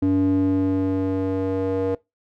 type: tone with band-pass filter sweep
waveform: square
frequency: 95 Hz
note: F#2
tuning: 46 cents sharp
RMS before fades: -21 dBFS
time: 0.02-1.95 s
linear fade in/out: 5 ms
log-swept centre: 270 to 450 Hz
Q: 3.4
effects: noise-tail reverb RT60 0.2 s tail -22 dB re dry